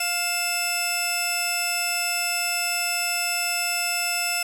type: tone pair together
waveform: 15% pulse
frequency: 703.9 / 2637 Hz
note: F5 / E7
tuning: +13 / 0 cents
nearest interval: octave + major seventh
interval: 2287 cents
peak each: -22 / -17 dBFS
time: 0-4.43 s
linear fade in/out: 5 ms
effects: none